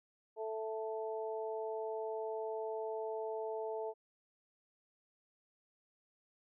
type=harmonic tone; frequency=220 Hz; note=A3; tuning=in tune; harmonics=2 / 3 / 4; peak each=-39 / -43 / -45 dBFS; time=0.36-3.94 s; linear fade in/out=50 ms; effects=none